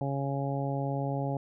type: harmonic tone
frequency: 138.59 Hz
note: C#3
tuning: in tune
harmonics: 1 / 2 / 3 / 4 / 5 / 6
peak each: -31 / -36 / -40 / -37 / -39 / -39 dBFS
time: 0.01-1.37 s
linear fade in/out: 2 ms
effects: none